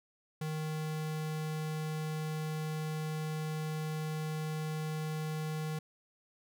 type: tone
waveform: square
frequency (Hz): 155.56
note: D#3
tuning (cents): 0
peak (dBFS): -35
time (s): 0.41-5.79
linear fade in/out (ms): 5
effects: none